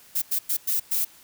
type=noise bursts at uneven times; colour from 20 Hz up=violet; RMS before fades=-24 dBFS; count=5; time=0.15-0.22 / 0.31-0.39 / 0.49-0.57 / 0.67-0.8 / 0.91-1.05 s; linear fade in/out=10 ms; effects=white hiss -52 dBFS RMS until 1.23 s